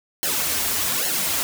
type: noise with flanger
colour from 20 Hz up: white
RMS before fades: -23 dBFS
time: 0.23-1.43 s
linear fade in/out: 0 ms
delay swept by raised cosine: 0.82 to 6.62 ms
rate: 1.2 Hz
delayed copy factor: -1
effects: none